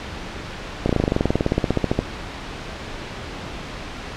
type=slowing click train; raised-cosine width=2 ms; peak=-4 dBFS; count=23; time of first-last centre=0.86-1.99 s; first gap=33 ms; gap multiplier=1.04; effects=pink hiss -32 dBFS RMS until 4.16 s + low-pass 4000 Hz 12 dB/octave